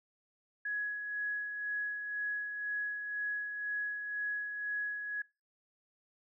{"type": "tone with tremolo", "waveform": "sine", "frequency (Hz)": 1676, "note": "G#6", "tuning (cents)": 15, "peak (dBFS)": -32, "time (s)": [0.65, 5.22], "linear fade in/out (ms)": 5, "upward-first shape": "sine", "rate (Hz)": 2, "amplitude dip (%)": 45, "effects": ["noise-tail reverb RT60 0.3 s tail -25 dB re dry"]}